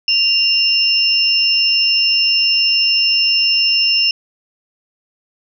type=tone pair together; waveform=sine; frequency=2794 / 5313 Hz; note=F7 / E8; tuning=0 / +13 cents; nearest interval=major seventh; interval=1113 cents; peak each=-14 dBFS; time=0.08-4.11 s; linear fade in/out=2 ms; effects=none